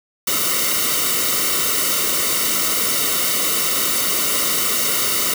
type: noise with comb filter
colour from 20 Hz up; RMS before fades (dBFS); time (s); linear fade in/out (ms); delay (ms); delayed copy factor
white; -19; 0.27-5.34; 5; 1.2; -0.8
effects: none